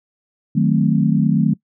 sine chord, D# diminished seventh, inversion none, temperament equal, 155.56 / 185 / 220 / 261.6 Hz, D#3 / F#3 / A3 / C4, 0 / 0 / 0 / 0 cents, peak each -17 / -18 / -17 / -22 dBFS, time 0.55-1.54 s, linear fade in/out 10 ms, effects noise-tail reverb RT60 0.1 s tail -21 dB re dry

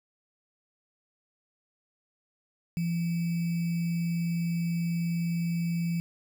sine tone with sample-and-hold, 169.5 Hz, E3, 49 cents sharp, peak -26 dBFS, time 2.77-6 s, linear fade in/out 0 ms, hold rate 2450 Hz, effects none

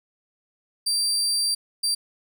30% pulse tone bursts at uneven times, 4699 Hz, D8, in tune, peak -18 dBFS, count 2, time 0.86-1.55 / 1.83-1.95 s, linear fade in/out 10 ms, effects none

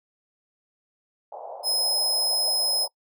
pink band-pass noise, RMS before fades -38 dBFS, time 1.32-2.88 s, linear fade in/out 5 ms, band 530 to 860 Hz, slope 48 dB/octave
sawtooth tone, 5120 Hz, D#8, 49 cents sharp, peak -19 dBFS, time 1.63-2.88 s, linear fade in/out 50 ms
effects noise-tail reverb RT60 0.1 s tail -22 dB re dry

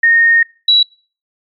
sine tone pair in turn, 1846 / 3912 Hz, A#6 / B7, -17 / -17 cents, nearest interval octave + minor second, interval 1300 cents, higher second, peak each -6 dBFS, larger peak neither, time 0.03-0.43 / 0.68-0.83 s, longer first, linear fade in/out 5 ms, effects noise-tail reverb RT60 0.4 s tail -25 dB re dry + MP3 96 kbps

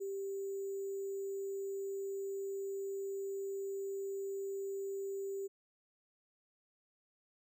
sine tone with sample-and-hold, 392 Hz, G4, in tune, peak -37 dBFS, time 0-5.48 s, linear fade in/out 20 ms, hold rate 7350 Hz, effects none

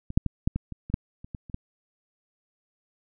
clicks, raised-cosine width 5 ms, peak -22 / -6 / -14 / -10 / -15 / -23 / -25 / -10 / -29 / -22 / -30 / -18 dBFS, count 12, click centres 0.104 / 0.175 / 0.263 / 0.475 / 0.56 / 0.723 / 0.9 / 0.941 / 1.245 / 1.348 / 1.498 / 1.544 s, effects none

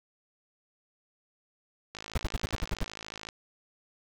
click train, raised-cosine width 0.2 ms, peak -22 dBFS, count 73, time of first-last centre 1.95-3.288 s, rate 53.8 Hz
brown noise bursts, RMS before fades -27 dBFS, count 8, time 2.15-2.836 s, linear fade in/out 5 ms, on 28 ms, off 66 ms
effects none

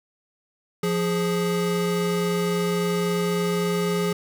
square tone pair together, 174.61 / 415.3 Hz, F3 / G#4, 0 / 0 cents, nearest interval octave + minor third, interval 1500 cents, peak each -25 / -25 dBFS, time 0.83-4.13 s, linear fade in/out 5 ms, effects none

